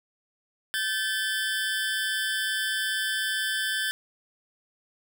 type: tone pair together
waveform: 25% pulse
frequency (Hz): 1548 / 1737.6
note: G6 / A6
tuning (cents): -22 / -22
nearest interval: major second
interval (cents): 200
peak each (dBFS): -25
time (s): 0.74-3.91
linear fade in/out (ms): 0
effects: none